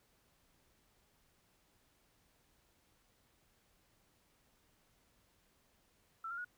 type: tone with pitch steps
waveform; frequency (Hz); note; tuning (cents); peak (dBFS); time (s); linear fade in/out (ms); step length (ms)
sine; 1332 / 1391 / 1452.6; E6 / F6 / F#6; +18 / -7 / -32; -40; 6.24-6.447; 5; 69
effects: pink hiss -73 dBFS RMS until 6.57 s